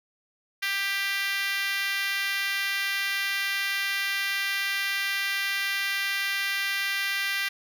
5% pulse tone with high-pass filter, 394.8 Hz, G4, 12 cents sharp, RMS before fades -28 dBFS, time 0.62-7.49 s, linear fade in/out 10 ms, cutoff 1800 Hz, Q 2.8, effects none

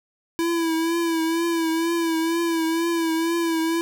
square tone with vibrato, 331.1 Hz, E4, 8 cents sharp, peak -21 dBFS, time 0.39-3.81 s, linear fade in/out 0 ms, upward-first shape triangle, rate 2.1 Hz, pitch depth 51 cents each way, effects none

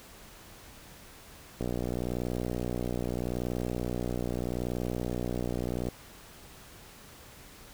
click train, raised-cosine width 2 ms, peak -19 dBFS, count 261, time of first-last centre 1.61-5.886 s, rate 60.8 Hz, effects pink hiss -51 dBFS RMS until 7.73 s

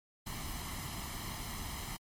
pink noise with comb filter, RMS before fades -41 dBFS, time 0.26-1.97 s, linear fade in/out 10 ms, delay 0.98 ms, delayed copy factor +0.65, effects MP3 64 kbps

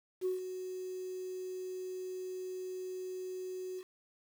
sine tone with ADSR envelope, 370 Hz, F#4, in tune, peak -28 dBFS, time 0.21-3.84 s, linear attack 45 ms, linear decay 140 ms, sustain -10 dB, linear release 61 ms, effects tanh soft clip ceiling -26 dBFS + 9-bit

